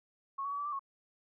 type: tone with pitch steps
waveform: sine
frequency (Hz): 1097 / 1127 / 1138 / 1155 / 1178 / 1098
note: C#6 / C#6 / C#6 / D6 / D6 / C#6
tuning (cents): -18 / +28 / +45 / -29 / +5 / -17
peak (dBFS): -34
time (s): 0.38-0.794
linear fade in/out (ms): 10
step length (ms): 69
effects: none